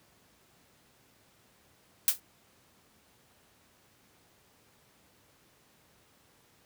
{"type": "noise with exponential decay", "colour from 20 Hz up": "blue", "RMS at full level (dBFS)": -19, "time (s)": [2.08, 2.2], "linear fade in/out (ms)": 1, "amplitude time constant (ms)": 24, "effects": ["pink hiss -64 dBFS RMS until 6.65 s", "high-pass 80 Hz 12 dB/octave"]}